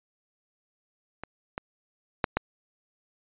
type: clicks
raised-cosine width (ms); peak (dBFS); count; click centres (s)
0.5; -21 / -17 / -7 / -8; 4; 1.236 / 1.579 / 2.242 / 2.37
effects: resampled to 8000 Hz